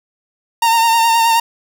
45% pulse tone with vibrato, 917 Hz, A#5, 29 cents flat, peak -10 dBFS, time 0.62-1.4 s, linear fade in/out 5 ms, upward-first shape sine, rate 9.5 Hz, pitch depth 28 cents each way, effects none

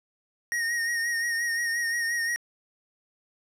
square tone with vibrato, 1864.7 Hz, A#6, in tune, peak -26 dBFS, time 0.52-2.36 s, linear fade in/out 0 ms, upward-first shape sine, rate 5.7 Hz, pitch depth 36 cents each way, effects low-pass 12000 Hz 12 dB/octave

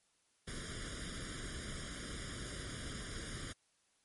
pink noise with comb filter, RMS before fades -44 dBFS, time 0.47-3.53 s, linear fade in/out 10 ms, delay 0.58 ms, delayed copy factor +1, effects white hiss -75 dBFS RMS until 4.04 s + MP3 48 kbps

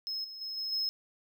triangle tone with level steps, 5170 Hz, E8, 34 cents flat, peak -32 / -41 / -35 / -32 / -28 dBFS, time 0.07-0.89 s, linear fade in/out 0 ms, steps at 0.24 / 0.41 / 0.57 / 0.72 s, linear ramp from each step 5 ms, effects none

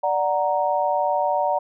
sine chord, D augmented, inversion none, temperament equal, 587.3 / 740 / 932.3 Hz, D5 / F#5 / A#5, 0 / 0 / 0 cents, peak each -23 dBFS, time 0.03-1.59 s, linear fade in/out 10 ms, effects none

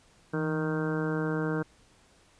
harmonic tone with a mistuned harmonic, 155.56 Hz, D#3, in tune, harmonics 1 / 2 / 3 / 4 / 5 / 6 / 7 / 8 / 9 / 10, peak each -31 / -32 / -33 / -42 / -46 / -44 / -44 / -46 / -41 / -40 dBFS, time 0.33-1.63 s, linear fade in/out 10 ms, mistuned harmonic 1, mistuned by +66 cents, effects pink hiss -61 dBFS RMS until 2.39 s + resampled to 22050 Hz

